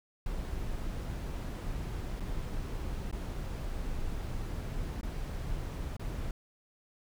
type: noise with dropouts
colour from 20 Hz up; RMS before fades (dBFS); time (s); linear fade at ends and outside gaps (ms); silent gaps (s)
brown; -36; 0.26-6.31; 2; 2.2-2.204 / 3.113-3.126 / 5.012-5.031 / 5.967-5.995
effects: none